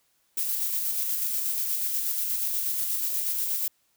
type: noise with tremolo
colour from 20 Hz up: violet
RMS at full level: -27 dBFS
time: 0.37-3.68 s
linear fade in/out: 5 ms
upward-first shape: square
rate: 8.3 Hz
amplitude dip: 25%
effects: white hiss -69 dBFS RMS until 3.96 s